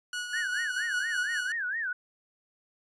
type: tone with tremolo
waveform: sawtooth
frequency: 1462 Hz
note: F#6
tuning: 21 cents flat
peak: -27 dBFS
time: 0.13-1.52 s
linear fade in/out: 2 ms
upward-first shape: triangle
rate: 5 Hz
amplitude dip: 55%
type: tone with vibrato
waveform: sine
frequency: 1652 Hz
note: G#6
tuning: 10 cents flat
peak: -29 dBFS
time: 0.33-1.93 s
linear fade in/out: 5 ms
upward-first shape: sine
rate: 4.3 Hz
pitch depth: 220 cents each way
effects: resampled to 22050 Hz